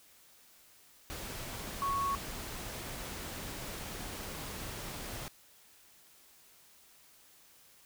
sine tone in noise, 1108.7 Hz, C#6, in tune, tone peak -30 dBFS, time 1.82-2.15 s, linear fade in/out 0 ms, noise pink, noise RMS -42 dBFS, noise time 1.1-5.28 s, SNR +9 dB, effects white hiss -61 dBFS RMS until 7.85 s

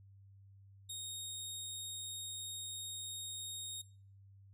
20% pulse tone, 3729 Hz, A#7, in tune, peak -36 dBFS, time 0.89-3.82 s, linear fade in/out 10 ms, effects noise-tail reverb RT60 0.5 s tail -22 dB re dry + added 98 Hz sine -57 dBFS peak until 4.53 s

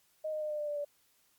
sine tone with pitch steps, 622.3 / 615.2 / 608.1 / 601.1 / 594.2 / 587.4 / 580.6 Hz, D#5 / D#5 / D#5 / D5 / D5 / D5 / D5, 0 / -20 / -40 / +40 / +20 / 0 / -20 cents, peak -33 dBFS, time 0.24-0.849 s, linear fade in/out 10 ms, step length 87 ms, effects white hiss -70 dBFS RMS until 1.38 s + Opus 48 kbps

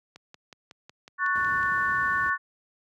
click train, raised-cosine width 0.2 ms, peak -28 dBFS, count 9, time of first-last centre 0.16-1.631 s, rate 5.44 Hz
sine chord, F# minor, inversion second, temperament just, 1110 / 1480 / 1776 Hz, C#6 / F#6 / A6, +2 / 0 / +16 cents, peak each -27 dBFS, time 1.18-2.38 s, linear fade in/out 50 ms
brown noise, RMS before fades -38 dBFS, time 1.35-2.3 s, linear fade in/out 5 ms
effects high-pass 100 Hz 12 dB/octave

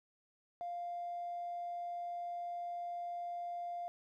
triangle tone with tanh clipping, 698.5 Hz, F5, in tune, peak -38 dBFS, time 0.61-3.88 s, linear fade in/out 0 ms, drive 1 dB, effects none

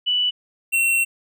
sine / square tone pair in turn, 2965 / 2721 Hz, F#7 / F7, +3 / -46 cents, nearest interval minor second, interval 149 cents, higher first, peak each -17 dBFS, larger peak neither, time 0.06-0.31 / 0.72-1.05 s, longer second, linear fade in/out 20 ms, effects none

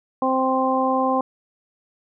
harmonic tone, 261.6 Hz, C4, in tune, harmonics 1 / 2 / 3 / 4, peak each -23 / -23 / -23 / -23 dBFS, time 0.22-1.21 s, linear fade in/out 2 ms, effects none

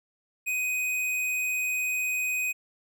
sine tone with hard clipping, 2502 Hz, D#7, 9 cents sharp, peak -27 dBFS, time 0.46-2.53 s, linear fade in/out 20 ms, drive 17 dB, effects none

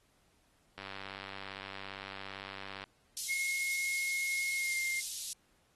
click train, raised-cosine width 0.3 ms, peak -27 dBFS, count 202, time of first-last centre 0.78-2.839 s, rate 97.6 Hz
pink high-pass noise, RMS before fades -39 dBFS, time 3.17-5.33 s, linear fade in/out 0 ms, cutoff 4300 Hz, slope 24 dB/octave
sine tone with pitch glide, 2159 to 2115 Hz, C#7 to C7, -46 to +18 cents, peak -32 dBFS, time 3.28-5.01 s, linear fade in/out 20 ms, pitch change -36 cents, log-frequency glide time 4.55-4.75 s
effects pink hiss -71 dBFS RMS until 5.75 s + AAC 32 kbps

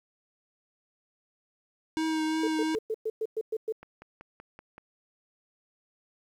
square tone with vibrato, 316 Hz, D#4, 27 cents sharp, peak -27 dBFS, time 1.97-2.75 s, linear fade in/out 0 ms, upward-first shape triangle, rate 2.8 Hz, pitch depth 20 cents each way
sine tone bursts, 440 Hz, A4, in tune, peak -27 dBFS, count 9, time 2.43-3.724 s, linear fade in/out 5 ms, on 46 ms, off 110 ms
click train, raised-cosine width 0.5 ms, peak -31 dBFS, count 6, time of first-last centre 3.83-4.781 s, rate 5.26 Hz
effects low-pass 8000 Hz 12 dB/octave + 10-bit

